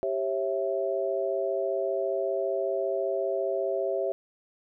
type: chord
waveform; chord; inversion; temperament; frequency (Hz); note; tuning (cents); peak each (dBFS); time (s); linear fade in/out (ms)
sine; C# diminished; second; equal with one note detuned; 392 / 544.5 / 659.3; G4 / C#5 / E5; 0 / -31 / 0; -30; 0.03-4.12; 0
effects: none